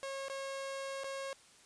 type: tone with dropouts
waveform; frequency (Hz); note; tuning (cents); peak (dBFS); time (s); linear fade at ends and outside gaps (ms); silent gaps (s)
sawtooth; 544; C#5; -33; -35; 0.03-1.33; 0; 0.283-0.298 / 1.036-1.043
effects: white hiss -61 dBFS RMS until 1.65 s + resampled to 22050 Hz